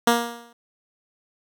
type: tone with exponential decay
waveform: 10% pulse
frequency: 235.5 Hz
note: A#3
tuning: 18 cents sharp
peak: -5 dBFS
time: 0.07-0.53 s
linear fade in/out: 5 ms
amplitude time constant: 100 ms
effects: none